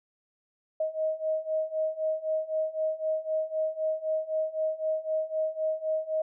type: beating tone pair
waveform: sine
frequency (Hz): 627 / 630.9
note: D#5 / D#5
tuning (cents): +13 / +24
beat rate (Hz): 3.9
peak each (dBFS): -31 / -29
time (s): 0.8-6.22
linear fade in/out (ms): 5
effects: none